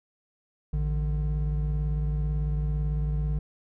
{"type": "tone pair together", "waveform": "triangle", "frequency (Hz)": [55.84, 149.5], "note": ["A1", "D3"], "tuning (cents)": [26, 31], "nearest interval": "octave + perfect fourth", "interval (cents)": 1705, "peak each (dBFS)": [-24, -27], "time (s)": [0.73, 3.39], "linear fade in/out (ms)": 5, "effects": []}